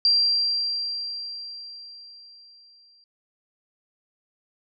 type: tone with exponential decay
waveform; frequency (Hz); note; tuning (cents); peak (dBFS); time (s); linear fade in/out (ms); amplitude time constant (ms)
sine; 4733; D8; +13; -15; 0.05-3.04; 1; 650
effects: none